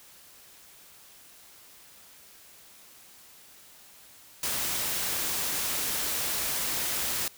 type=noise; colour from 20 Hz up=white; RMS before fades=-30 dBFS; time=4.43-7.28 s; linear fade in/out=2 ms; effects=white hiss -53 dBFS RMS until 7.37 s